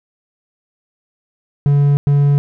triangle tone bursts at uneven times, 142.9 Hz, D3, 47 cents flat, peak -7 dBFS, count 2, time 1.66-1.97 / 2.07-2.38 s, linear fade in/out 0 ms, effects none

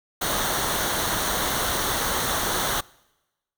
pink noise with comb filter, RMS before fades -25 dBFS, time 0.21-2.81 s, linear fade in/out 10 ms, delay 0.4 ms, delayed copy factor -0.6, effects noise-tail reverb RT60 1.0 s tail -24 dB re dry

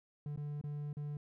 triangle tone with dropouts, 146.83 Hz, D3, in tune, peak -36 dBFS, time 0.26-1.17 s, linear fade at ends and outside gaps 2 ms, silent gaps 0.361-0.374 / 0.613-0.639 / 0.93-0.969 s, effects none

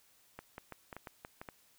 clicks, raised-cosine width 0.5 ms, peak -29 dBFS, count 9, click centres 0.39 / 0.581 / 0.723 / 0.928 / 0.966 / 1.072 / 1.249 / 1.415 / 1.488 s, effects white hiss -67 dBFS RMS until 1.78 s

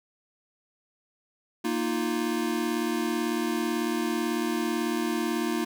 square chord, Bb suspended fourth, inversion none, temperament equal, 233.1 / 311.1 / 349.2 Hz, Bb3 / Eb4 / F4, 0 / 0 / 0 cents, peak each -31 dBFS, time 1.64-5.65 s, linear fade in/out 10 ms, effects none

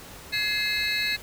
triangle tone cluster, 1688 / 2094 / 2584 / 3922 / 4314 Hz, G#6 / C7 / E7 / B7 / C#8, +28 / +1 / -35 / -13 / -48 cents, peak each -29 dBFS, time 0.32-1.17 s, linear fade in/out 20 ms, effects pink hiss -44 dBFS RMS until 1.22 s

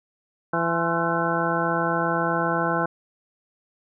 harmonic tone with a mistuned harmonic, 167.7 Hz, E3, 30 cents sharp, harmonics 1 / 2 / 3 / 4 / 5 / 6 / 8 / 9, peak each -29 / -29 / -29 / -29 / -29 / -29 / -29 / -29 dBFS, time 0.53-2.86 s, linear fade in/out 5 ms, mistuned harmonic 6, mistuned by +77 cents, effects none

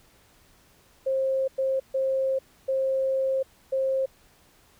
sine tone bursts at uneven times, 532 Hz, C5, 29 cents sharp, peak -22 dBFS, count 5, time 1.06-1.48 / 1.58-1.8 / 1.94-2.39 / 2.68-3.43 / 3.72-4.06 s, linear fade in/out 10 ms, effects pink hiss -59 dBFS RMS until 4.79 s

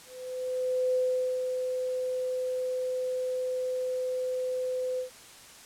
sine tone with ADSR envelope, 508 Hz, B4, 49 cents sharp, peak -23 dBFS, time 0.05-5.1 s, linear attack 900 ms, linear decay 440 ms, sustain -5 dB, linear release 110 ms, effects white hiss -50 dBFS RMS until 5.65 s + low-pass 10000 Hz 12 dB/octave

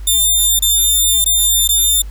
10% pulse tone with dropouts, 3601 Hz, A7, 39 cents sharp, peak -3 dBFS, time 0.07-2.02 s, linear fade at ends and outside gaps 5 ms, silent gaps 0.592-0.622 / 1.244-1.26 / 1.677-1.689 s, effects added 50 Hz sine -25 dBFS peak until 2.1 s + pink hiss -47 dBFS RMS until 2.1 s

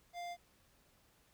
square tone with notch filter, 698.5 Hz, F5, in tune, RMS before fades -44 dBFS, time 0.13-0.37 s, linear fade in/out 50 ms, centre 11000 Hz, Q 0.71, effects pink hiss -70 dBFS RMS until 1.33 s

